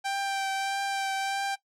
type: tone with vibrato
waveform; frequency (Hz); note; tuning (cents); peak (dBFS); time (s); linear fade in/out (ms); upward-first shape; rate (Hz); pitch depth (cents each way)
sawtooth; 784; G5; 0; -24; 0.04-1.56; 20; triangle; 1.6; 19
effects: noise-tail reverb RT60 0.1 s tail -17 dB re dry + low-pass 9000 Hz 12 dB/octave